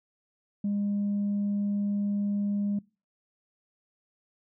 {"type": "tone", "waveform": "sine", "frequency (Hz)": 203.3, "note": "G#3", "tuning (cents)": -37, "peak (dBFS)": -24, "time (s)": [0.64, 2.79], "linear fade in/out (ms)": 5, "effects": ["noise-tail reverb RT60 0.3 s tail -23 dB re dry", "tanh soft clip ceiling -23 dBFS"]}